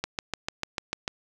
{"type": "click train", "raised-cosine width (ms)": 0.2, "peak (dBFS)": -11, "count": 8, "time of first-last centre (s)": [0.04, 1.079], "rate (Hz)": 6.74, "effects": []}